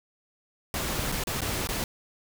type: noise with dropouts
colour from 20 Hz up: pink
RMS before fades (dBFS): -30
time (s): 0.74-1.84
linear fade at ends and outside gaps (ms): 1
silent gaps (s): 1.118-1.122 / 1.238-1.271 / 1.407-1.417 / 1.672-1.689
effects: none